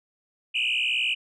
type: tone with frequency modulation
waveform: sine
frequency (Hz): 2708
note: E7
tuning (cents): +46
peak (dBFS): -21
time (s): 0.54-1.15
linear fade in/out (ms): 20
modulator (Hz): 61.2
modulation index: 4.5
effects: tanh soft clip ceiling -19 dBFS